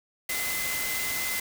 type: tone in noise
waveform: sine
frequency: 2046 Hz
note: C7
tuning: 39 cents flat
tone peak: -32 dBFS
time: 0.29-1.4 s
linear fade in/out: 5 ms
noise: white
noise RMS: -31 dBFS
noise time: 0.29-1.4 s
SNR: -4 dB
effects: none